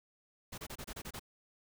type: noise bursts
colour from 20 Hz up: pink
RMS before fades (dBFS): -44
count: 8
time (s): 0.52-1.196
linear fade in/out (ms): 10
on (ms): 60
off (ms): 28
effects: none